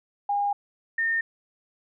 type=tone pair in turn; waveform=sine; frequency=812 / 1822.9 Hz; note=G#5 / A#6; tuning=-39 / -39 cents; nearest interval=octave + major second; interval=1400 cents; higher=second; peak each=-22 dBFS; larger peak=neither; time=0.29-0.53 / 0.98-1.21 s; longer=first; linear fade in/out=5 ms; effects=none